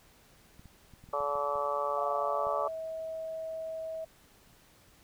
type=clicks; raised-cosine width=5 ms; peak=-40 dBFS; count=9; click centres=0.595 / 0.657 / 0.937 / 1.04 / 1.089 / 1.205 / 1.355 / 1.556 / 2.469 s
type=harmonic tone; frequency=144 Hz; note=D3; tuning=34 cents flat; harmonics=3 / 4 / 5 / 6 / 7 / 8 / 9; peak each=-40 / -33 / -42 / -37 / -43 / -33 / -44 dBFS; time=1.13-2.68 s; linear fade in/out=5 ms
type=tone with pitch glide; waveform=sine; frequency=698.5 to 644.2 Hz; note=F5 to E5; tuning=0 to -40 cents; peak=-35 dBFS; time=1.97-4.05 s; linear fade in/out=10 ms; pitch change=-140 cents; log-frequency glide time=2.08-2.75 s
effects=pink hiss -61 dBFS RMS until 5.03 s